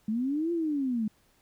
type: linear two-way sweep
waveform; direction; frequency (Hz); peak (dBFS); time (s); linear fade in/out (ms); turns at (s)
sine; up then down; 207.7 to 346.7 to 207.7; -26; 0.08-1.08; 5; 0.52
effects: pink hiss -66 dBFS RMS until 1.41 s